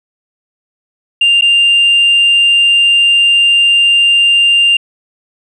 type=tone with dropouts; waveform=sine; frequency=2794 Hz; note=F7; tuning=in tune; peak=-4 dBFS; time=1.21-4.77 s; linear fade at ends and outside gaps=5 ms; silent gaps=1.411-1.421 s; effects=tanh soft clip ceiling -3 dBFS